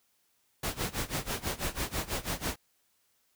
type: noise with tremolo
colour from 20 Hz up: pink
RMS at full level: -31 dBFS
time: 0.63-2.56 s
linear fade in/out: 5 ms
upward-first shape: sine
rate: 6.1 Hz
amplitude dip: 90%
effects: white hiss -72 dBFS RMS until 3.35 s